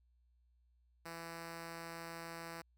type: tone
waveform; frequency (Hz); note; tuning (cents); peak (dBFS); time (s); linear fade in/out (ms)
5% pulse; 166.6; E3; +19; -34; 1.05-2.62; 10
effects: added 60 Hz sine -69 dBFS peak until 2.77 s